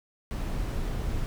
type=noise; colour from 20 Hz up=brown; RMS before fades=-30 dBFS; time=0.31-1.26 s; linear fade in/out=0 ms; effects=none